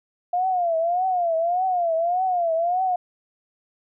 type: tone with vibrato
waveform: sine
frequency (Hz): 700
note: F5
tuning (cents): +4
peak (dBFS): -19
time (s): 0.33-2.96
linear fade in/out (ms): 5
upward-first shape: triangle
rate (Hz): 1.7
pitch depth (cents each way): 150
effects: none